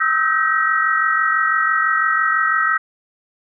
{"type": "tone cluster", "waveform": "sine", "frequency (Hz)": [1276, 1322, 1553, 1899], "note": ["D#6", "E6", "G6", "A#6"], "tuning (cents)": [43, 5, -17, 32], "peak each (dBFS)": -20, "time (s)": [0, 2.78], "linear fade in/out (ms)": 10, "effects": []}